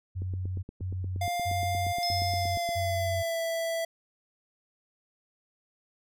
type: tone bursts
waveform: sine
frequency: 92.4 Hz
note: F#2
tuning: 2 cents flat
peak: -30 dBFS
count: 5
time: 0.15-3.23 s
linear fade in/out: 20 ms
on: 480 ms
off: 170 ms
type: click train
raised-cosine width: 3 ms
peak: -28 dBFS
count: 22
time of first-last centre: 0.22-2.691 s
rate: 8.5 Hz
type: tone with pitch glide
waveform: square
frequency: 701 to 661.7 Hz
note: F5 to E5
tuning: +6 to +6 cents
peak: -29 dBFS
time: 1.21-3.85 s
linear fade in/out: 5 ms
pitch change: -100 cents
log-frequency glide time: 2.3-3.41 s
type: tone with exponential decay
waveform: sine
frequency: 5150 Hz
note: E8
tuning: 41 cents flat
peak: -28 dBFS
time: 2.03-3.69 s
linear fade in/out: 0 ms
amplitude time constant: 360 ms
effects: none